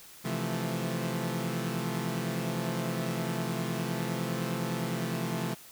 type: chord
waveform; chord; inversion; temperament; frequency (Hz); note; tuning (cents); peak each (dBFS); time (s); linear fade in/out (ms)
sawtooth; F major seventh; second; equal with one note detuned; 130.81 / 164.81 / 174.61 / 217.9; C3 / E3 / F3 / A3; 0 / 0 / 0 / -17; -32; 0.24-5.55; 20
effects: white hiss -51 dBFS RMS until 5.71 s